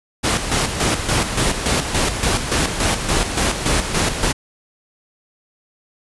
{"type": "noise with tremolo", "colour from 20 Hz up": "pink", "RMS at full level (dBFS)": -17, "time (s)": [0.23, 4.33], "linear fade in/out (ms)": 20, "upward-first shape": "square", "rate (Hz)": 3.5, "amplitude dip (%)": 55, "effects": ["resampled to 24000 Hz"]}